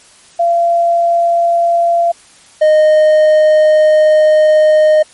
sine / triangle tone pair in turn, 684 / 616.6 Hz, F5 / D#5, -36 / -16 cents, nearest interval major second, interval 180 cents, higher first, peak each -8 / -3 dBFS, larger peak second, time 0.39-2.12 / 2.61-5.03 s, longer second, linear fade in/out 10 ms, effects white hiss -43 dBFS RMS until 5.13 s + MP3 48 kbps

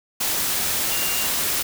sine tone in noise, 2794 Hz, F7, in tune, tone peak -30 dBFS, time 0.91-1.27 s, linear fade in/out 10 ms, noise white, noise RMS -23 dBFS, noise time 0.2-1.63 s, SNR -10 dB, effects none

